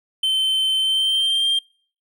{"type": "tone with pitch glide", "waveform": "triangle", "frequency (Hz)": [3086, 3186], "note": ["G7", "G7"], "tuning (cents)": [-28, 27], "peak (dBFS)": -15, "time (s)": [0.23, 1.59], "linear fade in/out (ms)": 5, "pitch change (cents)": 55, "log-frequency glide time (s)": [0.8, 1.48], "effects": ["noise-tail reverb RT60 0.5 s tail -25 dB re dry"]}